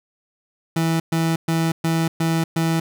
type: tone bursts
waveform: 30% pulse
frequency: 163.7 Hz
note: E3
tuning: 12 cents flat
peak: -15 dBFS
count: 6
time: 0.76-2.8 s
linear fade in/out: 5 ms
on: 240 ms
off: 120 ms
effects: none